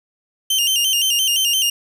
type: tone with vibrato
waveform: sawtooth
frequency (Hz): 2960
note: F#7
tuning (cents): 0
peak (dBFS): -12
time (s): 0.5-1.7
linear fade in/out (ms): 5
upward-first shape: square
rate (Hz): 5.8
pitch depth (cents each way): 79
effects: none